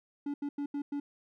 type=tone bursts at uneven times; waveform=triangle; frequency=286.4 Hz; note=D4; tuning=43 cents flat; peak=-30 dBFS; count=5; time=0.26-0.34 / 0.42-0.49 / 0.58-0.66 / 0.74-0.82 / 0.92-1 s; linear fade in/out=5 ms; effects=none